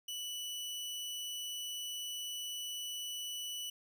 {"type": "tone", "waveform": "sawtooth", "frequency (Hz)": 2964, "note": "F#7", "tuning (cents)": 2, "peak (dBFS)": -36, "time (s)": [0.08, 3.7], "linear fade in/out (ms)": 5, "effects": []}